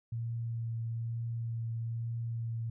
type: tone with vibrato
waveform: sine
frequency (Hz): 115.4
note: A#2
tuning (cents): -17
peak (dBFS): -33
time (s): 0.12-2.7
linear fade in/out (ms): 5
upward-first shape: triangle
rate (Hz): 1.1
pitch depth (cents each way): 16
effects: none